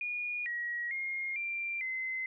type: tone with pitch steps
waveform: sine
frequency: 2441 / 1907 / 2136 / 2368 / 2055 Hz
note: D#7 / A#6 / C7 / D7 / C7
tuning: -34 / +39 / +35 / +14 / -32 cents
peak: -33 dBFS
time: 0.01-2.26 s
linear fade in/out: 2 ms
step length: 450 ms
effects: none